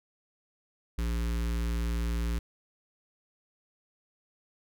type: tone with notch filter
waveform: square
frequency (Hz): 57.5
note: A#1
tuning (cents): -23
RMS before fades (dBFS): -30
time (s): 0.98-2.39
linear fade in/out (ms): 5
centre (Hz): 690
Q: 1.1
effects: none